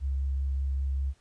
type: tone with vibrato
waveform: sine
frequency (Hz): 67.9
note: C#2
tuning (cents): -35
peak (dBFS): -26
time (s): 0-1.14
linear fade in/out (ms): 50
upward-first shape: triangle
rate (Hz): 5.1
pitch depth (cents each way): 14
effects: pink hiss -66 dBFS RMS until 1.2 s + resampled to 22050 Hz